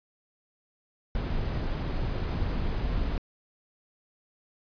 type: noise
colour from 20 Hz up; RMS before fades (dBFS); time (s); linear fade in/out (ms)
brown; -29; 1.15-3.18; 2
effects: resampled to 11025 Hz